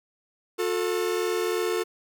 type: tone pair together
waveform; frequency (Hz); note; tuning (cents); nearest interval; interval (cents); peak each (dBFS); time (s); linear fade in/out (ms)
45% pulse; 360 / 443; F#4 / A4; -47 / +12; major third; 359; -27; 0.58-1.84; 20
effects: none